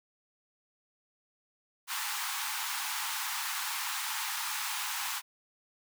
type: high-pass noise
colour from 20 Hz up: pink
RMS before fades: -35 dBFS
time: 1.87-5.22 s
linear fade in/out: 50 ms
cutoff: 810 Hz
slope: 96 dB/octave
effects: none